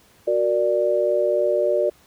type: chord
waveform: sine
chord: Gb augmented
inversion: none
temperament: equal with one note detuned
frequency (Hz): 370 / 466.2 / 589.7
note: Gb4 / Bb4 / D5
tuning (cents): 0 / 0 / +7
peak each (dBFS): -23 / -24 / -19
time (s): 0.27-1.9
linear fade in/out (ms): 10
effects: pink hiss -55 dBFS RMS until 2.06 s + high-pass 60 Hz 12 dB/octave